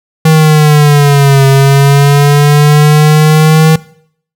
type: linear two-way sweep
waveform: square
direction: down then up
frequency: 159.2 to 135.7 to 159.2 Hz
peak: -3 dBFS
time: 0.25-3.76 s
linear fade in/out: 5 ms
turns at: 1.46 s
effects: noise-tail reverb RT60 0.6 s tail -20 dB re dry